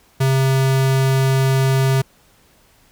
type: tone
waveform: square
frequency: 133.5 Hz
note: C3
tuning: 35 cents sharp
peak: -14 dBFS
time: 0.2-2.02 s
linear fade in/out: 10 ms
effects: pink hiss -54 dBFS RMS until 2.91 s